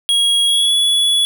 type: tone with pitch glide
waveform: square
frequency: 3300 to 3395 Hz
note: G#7 to G#7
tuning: -12 to +37 cents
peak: -12 dBFS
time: 0.09-1.25 s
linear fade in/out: 0 ms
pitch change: +49 cents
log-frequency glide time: 0.46-0.73 s
effects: none